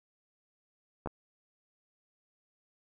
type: clicks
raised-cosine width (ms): 1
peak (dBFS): -22 / -22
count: 2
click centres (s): 1.06 / 1.073
effects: none